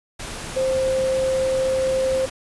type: tone in noise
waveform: sine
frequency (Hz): 525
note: C5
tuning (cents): +6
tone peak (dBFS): -18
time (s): 0.56-2.26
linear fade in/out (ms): 10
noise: pink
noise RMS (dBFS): -32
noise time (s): 0.19-2.3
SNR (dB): +11
effects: resampled to 24000 Hz